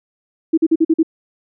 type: tone bursts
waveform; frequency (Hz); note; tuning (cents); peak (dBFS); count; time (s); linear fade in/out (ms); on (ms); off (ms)
sine; 323.3; E4; -34; -9; 6; 0.53-1.031; 10; 46; 45
effects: none